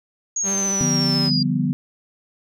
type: linear sweep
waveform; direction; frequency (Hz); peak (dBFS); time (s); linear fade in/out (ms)
sine; down; 6660 to 4761; -20; 0.36-1.43; 5
type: tone with vibrato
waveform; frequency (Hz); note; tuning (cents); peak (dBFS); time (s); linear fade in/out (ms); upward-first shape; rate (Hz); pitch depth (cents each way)
sawtooth; 196; G3; 0; -21; 0.43-1.31; 50; triangle; 14; 23
type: chord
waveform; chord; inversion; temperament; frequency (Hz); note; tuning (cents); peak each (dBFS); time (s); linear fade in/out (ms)
sine; G dominant seventh; second; equal; 146.83 / 174.61 / 196 / 246.9; D3 / F3 / G3 / B3; 0 / 0 / 0 / 0; -23 / -24 / -25 / -22; 0.81-1.73; 0
effects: none